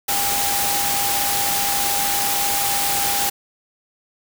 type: tone in noise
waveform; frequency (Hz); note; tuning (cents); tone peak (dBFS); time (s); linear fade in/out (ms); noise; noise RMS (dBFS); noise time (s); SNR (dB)
sine; 804; G5; +44; -25; 0.08-3.3; 10; white; -21; 0.08-3.3; -7
effects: none